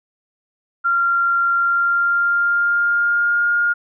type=tone with pitch glide; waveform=sine; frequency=1383 to 1417.8 Hz; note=F6 to F6; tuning=-17 to +26 cents; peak=-14 dBFS; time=0.84-3.74 s; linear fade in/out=20 ms; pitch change=+43 cents; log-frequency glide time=1.55-3.48 s; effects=none